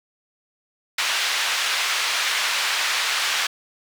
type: band-pass noise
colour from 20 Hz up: white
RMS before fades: -23 dBFS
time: 0.98-3.47 s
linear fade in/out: 5 ms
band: 1100 to 3800 Hz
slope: 12 dB/octave
effects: none